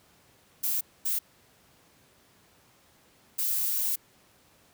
violet noise bursts at uneven times, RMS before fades -28 dBFS, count 3, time 0.63-0.81 / 1.05-1.19 / 3.38-3.96 s, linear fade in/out 10 ms, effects pink hiss -61 dBFS RMS until 4.73 s + high-pass 80 Hz 12 dB/octave

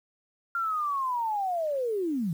sine linear sweep, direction down, 1394 to 151.5 Hz, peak -26 dBFS, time 0.55-2.33 s, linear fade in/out 2 ms, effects 9-bit

